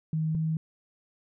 sine tone pair in turn, 157.9 / 159.18 Hz, D#3 / D#3, +26 / +40 cents, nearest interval unison, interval 14 cents, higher second, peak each -25 dBFS, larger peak neither, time 0.13-0.35 / 0.35-0.57 s, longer neither, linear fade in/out 2 ms, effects none

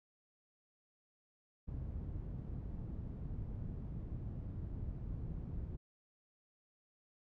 white low-pass noise, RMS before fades -43 dBFS, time 1.67-5.77 s, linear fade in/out 20 ms, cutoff 110 Hz, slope 12 dB/octave, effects none

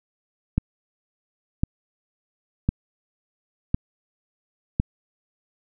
click train, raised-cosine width 5 ms, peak -7 dBFS, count 5, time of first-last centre 0.58-4.799 s, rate 0.948 Hz, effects none

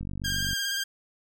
click train, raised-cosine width 5 ms, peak -23 dBFS, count 26, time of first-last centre 0.01-0.531 s, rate 48 Hz
15% pulse tone with vibrato, 1600 Hz, G6, 35 cents sharp, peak -21 dBFS, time 0.24-0.84 s, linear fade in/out 10 ms, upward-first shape square, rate 17 Hz, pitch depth 18 cents each way
effects none

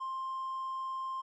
triangle tone, 1054 Hz, C6, 12 cents sharp, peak -32 dBFS, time 0-1.22 s, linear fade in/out 20 ms, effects tanh soft clip ceiling -30 dBFS + resampled to 22050 Hz

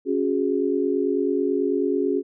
sine chord, C# suspended fourth, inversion none, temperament equal with one note detuned, 277.2 / 366.2 / 415.3 Hz, C#4 / F#4 / G#4, 0 / -18 / 0 cents, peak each -24 dBFS, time 0.05-2.23 s, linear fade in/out 50 ms, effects none

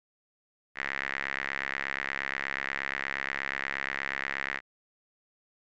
sawtooth tone with band-pass filter, 68.4 Hz, C#2, 23 cents flat, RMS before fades -34 dBFS, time 0.75-4.61 s, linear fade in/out 50 ms, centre 1900 Hz, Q 4.9, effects resampled to 16000 Hz

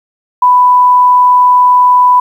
sine tone, 993 Hz, B5, 9 cents sharp, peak -3 dBFS, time 0.42-2.2 s, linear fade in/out 5 ms, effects 7-bit

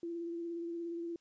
sine tone with vibrato, 338.8 Hz, E4, 48 cents sharp, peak -37 dBFS, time 0.03-1.16 s, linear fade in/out 2 ms, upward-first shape sine, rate 17 Hz, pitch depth 21 cents each way, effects white hiss -75 dBFS RMS until 1.2 s + resampled to 16000 Hz

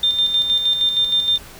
sine tone with tremolo, 3600 Hz, A7, 39 cents sharp, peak -13 dBFS, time 0.03-1.38 s, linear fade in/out 5 ms, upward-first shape square, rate 6.4 Hz, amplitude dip 50%, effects pink hiss -40 dBFS RMS until 1.59 s

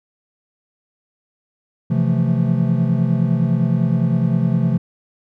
triangle chord, F major seventh, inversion second, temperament equal, 130.81 / 164.81 / 174.61 / 220 Hz, C3 / E3 / F3 / A3, 0 / 0 / 0 / 0 cents, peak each -17 / -18 / -18 / -20 dBFS, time 1.9-4.78 s, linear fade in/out 10 ms, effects none

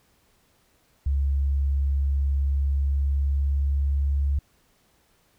sine tone with pitch glide, 69.3 to 70.15 Hz, C#2 to C#2, 0 to +21 cents, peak -20 dBFS, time 1.06-4.39 s, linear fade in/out 5 ms, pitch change +21 cents, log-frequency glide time 2.46-4.27 s, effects pink hiss -64 dBFS RMS until 5.38 s

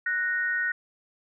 sine tone pair together, 1480 / 1861 Hz, F#6 / A#6, 0 / -3 cents, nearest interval major third, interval 397 cents, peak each -27 dBFS, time 0.06-0.72 s, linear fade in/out 5 ms, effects none

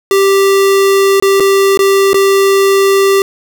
square tone with dropouts, 392 Hz, G4, in tune, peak -7 dBFS, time 0.11-3.22 s, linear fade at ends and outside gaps 1 ms, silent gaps 1.2-1.224 / 1.399-1.404 / 1.774-1.791 / 2.132-2.143 s, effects none

